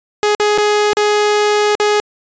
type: tone with dropouts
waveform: sawtooth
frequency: 418 Hz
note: G#4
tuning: 11 cents sharp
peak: -7 dBFS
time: 0.23-2 s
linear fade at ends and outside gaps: 0 ms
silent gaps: 0.349-0.399 / 0.577-0.583 / 0.932-0.97 / 1.752-1.8 s
effects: resampled to 16000 Hz